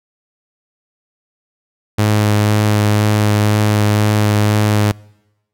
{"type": "tone with vibrato", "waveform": "sawtooth", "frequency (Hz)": 105.3, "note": "G#2", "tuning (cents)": 24, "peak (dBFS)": -7, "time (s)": [1.98, 4.92], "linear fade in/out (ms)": 10, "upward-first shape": "sine", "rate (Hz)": 2, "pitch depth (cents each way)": 12, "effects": ["noise-tail reverb RT60 1.0 s tail -26 dB re dry"]}